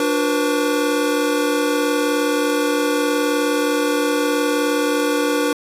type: tone cluster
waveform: square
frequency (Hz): 294.2 / 357.4 / 481.8 / 521 / 1139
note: D4 / F4 / B4 / C5 / C#6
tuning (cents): +3 / +40 / -43 / -7 / +47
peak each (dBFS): -21 / -29 / -21 / -28 / -29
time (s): 0-5.53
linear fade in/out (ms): 2
effects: resampled to 32000 Hz